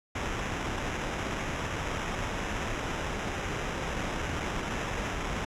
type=noise with sample-and-hold; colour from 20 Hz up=pink; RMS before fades=-33 dBFS; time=0.15-5.45 s; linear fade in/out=5 ms; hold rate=4410 Hz; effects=low-pass 7000 Hz 12 dB/octave